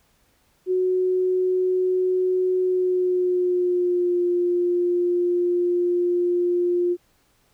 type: tone with pitch glide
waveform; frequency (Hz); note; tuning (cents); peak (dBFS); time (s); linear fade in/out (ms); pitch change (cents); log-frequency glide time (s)
sine; 368.7 to 352.5; F#4 to F4; -6 to +16; -18; 0.66-6.97; 50; -78; 2.6-4.22
effects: pink hiss -63 dBFS RMS until 7.53 s